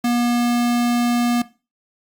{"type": "tone", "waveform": "square", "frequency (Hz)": 240, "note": "B3", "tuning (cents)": -49, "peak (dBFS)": -17, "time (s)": [0.04, 1.42], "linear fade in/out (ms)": 5, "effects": ["noise-tail reverb RT60 0.3 s tail -17 dB re dry", "Opus 48 kbps"]}